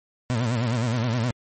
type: tone with vibrato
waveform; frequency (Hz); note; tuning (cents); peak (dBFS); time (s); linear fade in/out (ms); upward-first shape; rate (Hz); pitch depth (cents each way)
30% pulse; 118.3; A#2; +26; -19; 0.3-1.31; 0; sine; 9.6; 130
effects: MP3 32 kbps